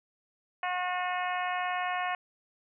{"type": "harmonic tone", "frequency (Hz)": 361.7, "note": "F#4", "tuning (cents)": -39, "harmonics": [2, 3, 4, 5, 6, 7, 8], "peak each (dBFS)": [-32, -35, -40, -37, -41, -41, -45], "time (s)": [0.63, 2.15], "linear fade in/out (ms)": 2, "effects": []}